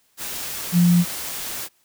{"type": "tone in noise", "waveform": "sine", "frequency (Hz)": 174.61, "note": "F3", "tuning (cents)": 0, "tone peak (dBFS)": -12, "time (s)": [0.72, 1.05], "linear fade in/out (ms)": 50, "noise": "white", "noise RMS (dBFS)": -30, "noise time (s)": [0.17, 1.69], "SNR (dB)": 15, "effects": ["white hiss -63 dBFS RMS until 1.84 s"]}